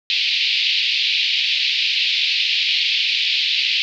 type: band-pass noise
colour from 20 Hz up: pink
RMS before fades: -19 dBFS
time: 0.1-3.82 s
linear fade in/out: 0 ms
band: 2400 to 4500 Hz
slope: 48 dB/octave
effects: none